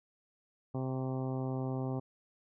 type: harmonic tone with a mistuned harmonic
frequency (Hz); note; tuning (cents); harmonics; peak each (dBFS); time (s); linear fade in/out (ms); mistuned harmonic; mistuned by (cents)
130.81; C3; 0; 1 / 2 / 3 / 4 / 5 / 6 / 7 / 8 / 9; -35 / -38 / -42 / -45 / -47 / -47 / -52 / -54 / -56; 0.74-2; 10; 9; -38
effects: none